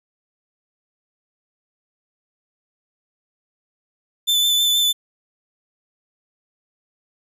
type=tone with vibrato; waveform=40% pulse; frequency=3520 Hz; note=A7; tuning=in tune; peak=-14 dBFS; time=4.27-4.93 s; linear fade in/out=20 ms; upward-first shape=sine; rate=6.3 Hz; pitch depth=18 cents each way; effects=none